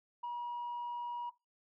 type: tone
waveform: sine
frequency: 960 Hz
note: B5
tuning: 49 cents flat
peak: -35 dBFS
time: 0.23-1.3 s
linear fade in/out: 10 ms
effects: noise-tail reverb RT60 0.2 s tail -17 dB re dry + tanh soft clip ceiling -35 dBFS